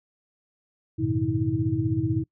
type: tone cluster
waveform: sine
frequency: 92.8 / 108.7 / 124.6 / 154 / 320.5 Hz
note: F#2 / A2 / B2 / D#3 / E4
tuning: +6 / -21 / +16 / -17 / -49 cents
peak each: -32 / -28 / -28 / -34 / -26 dBFS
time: 0.98-2.24 s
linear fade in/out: 20 ms
effects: noise-tail reverb RT60 0.1 s tail -23 dB re dry